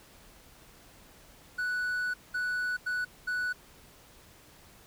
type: tone bursts at uneven times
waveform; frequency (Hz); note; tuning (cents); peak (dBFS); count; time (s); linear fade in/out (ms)
triangle; 1480; F#6; 0; -27; 4; 1.58-2.14 / 2.34-2.77 / 2.86-3.05 / 3.27-3.53; 10
effects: pink hiss -56 dBFS RMS until 4.86 s